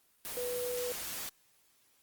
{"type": "tone in noise", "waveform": "sine", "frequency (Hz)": 491.8, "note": "B4", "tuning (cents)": -7, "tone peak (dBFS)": -34, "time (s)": [0.37, 0.92], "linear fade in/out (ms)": 0, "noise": "white", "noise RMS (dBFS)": -40, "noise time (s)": [0.25, 1.29], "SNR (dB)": 3, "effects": ["white hiss -69 dBFS RMS until 2.02 s", "Opus 24 kbps"]}